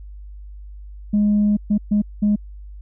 sine tone bursts at uneven times, 207.7 Hz, G#3, in tune, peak -12 dBFS, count 4, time 1.13-1.57 / 1.7-1.78 / 1.91-2.02 / 2.22-2.36 s, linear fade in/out 10 ms, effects tanh soft clip ceiling -11 dBFS + added 50 Hz sine -34 dBFS peak until 2.81 s

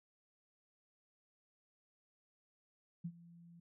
sine tone with ADSR envelope, 170.4 Hz, F3, 42 cents flat, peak -37 dBFS, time 3.04-3.6 s, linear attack 12 ms, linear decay 60 ms, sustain -19 dB, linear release 6 ms, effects none

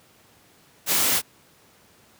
white noise, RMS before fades -21 dBFS, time 0.86-1.22 s, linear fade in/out 50 ms, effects pink hiss -56 dBFS RMS until 2.19 s + high-pass 100 Hz 12 dB/octave

